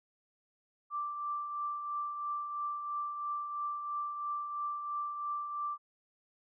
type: tone with tremolo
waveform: sine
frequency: 1174.7 Hz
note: D6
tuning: in tune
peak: -32 dBFS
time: 0.9-5.78 s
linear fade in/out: 50 ms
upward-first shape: triangle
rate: 3 Hz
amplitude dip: 50%
effects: none